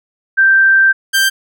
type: tone pair in turn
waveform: sine / sawtooth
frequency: 1568 / 1575.8 Hz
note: G6 / G6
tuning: 0 / +9 cents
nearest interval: unison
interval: 9 cents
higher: second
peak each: -6 dBFS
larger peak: neither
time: 0.37-0.93 / 1.13-1.3 s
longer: first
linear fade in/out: 20 ms
effects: none